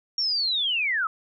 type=linear sweep; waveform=sine; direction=down; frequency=5588 to 1244.5 Hz; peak=-22 dBFS; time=0.18-1.07 s; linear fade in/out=2 ms; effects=none